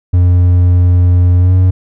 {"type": "tone with pitch glide", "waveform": "triangle", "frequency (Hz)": [89, 92.03], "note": ["F2", "F#2"], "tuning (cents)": [33, -9], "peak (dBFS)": -3, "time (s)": [0.13, 1.71], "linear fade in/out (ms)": 10, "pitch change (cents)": 58, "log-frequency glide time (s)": [1.38, 1.53], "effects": []}